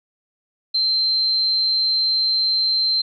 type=tone with amplitude modulation; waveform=sine; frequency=4121 Hz; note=C8; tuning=27 cents flat; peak=-15 dBFS; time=0.74-3.02 s; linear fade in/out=10 ms; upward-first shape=sine; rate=199 Hz; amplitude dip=25%; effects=none